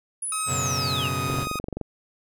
sine linear sweep, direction down, 10500 to 2489 Hz, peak -27 dBFS, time 0.22-1.09 s, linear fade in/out 5 ms
sawtooth tone with pitch glide, 1274 to 1249.2 Hz, D#6 to D#6, +41 to +7 cents, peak -25 dBFS, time 0.32-1.59 s, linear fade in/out 2 ms, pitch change -34 cents, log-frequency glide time 0.88-1.18 s
sawtooth chord, F# suspended fourth, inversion none, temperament equal, 92.5 / 123.47 / 138.59 Hz, F#2 / B2 / C#3, 0 / 0 / 0 cents, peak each -28 / -27 / -26 dBFS, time 0.46-1.47 s, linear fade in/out 50 ms
click train, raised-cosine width 2 ms, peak -17 dBFS, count 13, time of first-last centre 1.3-1.813 s, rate 23.4 Hz
effects none

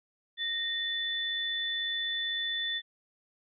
sine tone pair together, 1853 / 3498 Hz, A#6 / A7, -11 / -11 cents, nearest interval major seventh, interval 1100 cents, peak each -35 / -31 dBFS, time 0.37-2.82 s, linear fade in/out 50 ms, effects none

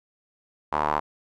sawtooth tone with band-pass filter, 75.3 Hz, D2, 44 cents sharp, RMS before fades -25 dBFS, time 0.72-1 s, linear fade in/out 10 ms, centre 970 Hz, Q 3.7, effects none

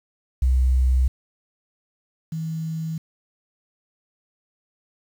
sine tone pair in turn, 64 / 160.71 Hz, C2 / E3, -38 / -44 cents, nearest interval octave + major third, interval 1594 cents, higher second, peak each -15 / -25 dBFS, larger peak first, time 0.42-1.08 / 2.32-2.98 s, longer neither, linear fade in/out 5 ms, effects 8-bit

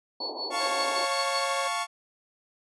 white band-pass noise, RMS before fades -38 dBFS, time 0.2-1.05 s, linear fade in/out 5 ms, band 260 to 1000 Hz, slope 96 dB/octave
sine tone with tremolo, 4422 Hz, C#8, 5 cents flat, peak -30 dBFS, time 0.2-1.44 s, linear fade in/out 5 ms, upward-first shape sine, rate 5.3 Hz, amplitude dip 90%
sawtooth chord, F augmented, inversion none, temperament equal, 698.5 / 880 / 1108.7 Hz, F5 / A5 / C#6, 0 / 0 / 0 cents, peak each -29 / -31 / -26 dBFS, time 0.5-1.87 s, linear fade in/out 50 ms
sawtooth tone, 548 Hz, C#5, 20 cents flat, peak -27 dBFS, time 0.6-1.68 s, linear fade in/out 10 ms
effects resampled to 24000 Hz

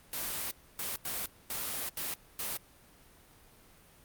white noise bursts at uneven times, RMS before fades -36 dBFS, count 6, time 0.13-0.51 / 0.79-0.96 / 1.05-1.26 / 1.5-1.89 / 1.97-2.14 / 2.39-2.57 s, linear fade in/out 2 ms, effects pink hiss -59 dBFS RMS until 4.04 s + Opus 32 kbps

